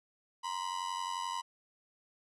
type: ring-modulated tone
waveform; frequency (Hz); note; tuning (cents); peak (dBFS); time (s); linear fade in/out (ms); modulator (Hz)
45% pulse; 987.8; B5; 0; -32; 0.43-1.42; 20; 45.7
effects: resampled to 22050 Hz